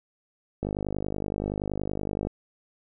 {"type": "click train", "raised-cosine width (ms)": 2, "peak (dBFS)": -16, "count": 84, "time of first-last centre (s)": [0.63, 2.27], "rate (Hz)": 50.6, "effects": []}